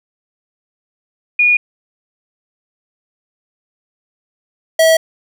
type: tone pair in turn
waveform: sine / square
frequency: 2444 / 647.3 Hz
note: D#7 / E5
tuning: -32 / -32 cents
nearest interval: octave + major seventh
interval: 2300 cents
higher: first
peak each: -8 dBFS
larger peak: neither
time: 1.39-1.57 / 4.79-4.97 s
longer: neither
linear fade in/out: 5 ms
effects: none